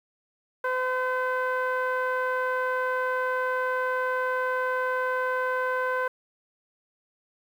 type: tone with low-pass filter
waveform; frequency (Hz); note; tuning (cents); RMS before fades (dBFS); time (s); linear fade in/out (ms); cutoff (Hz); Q
sawtooth; 510; C5; -44; -27; 0.64-6.08; 5; 1400; 3.9
effects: 9-bit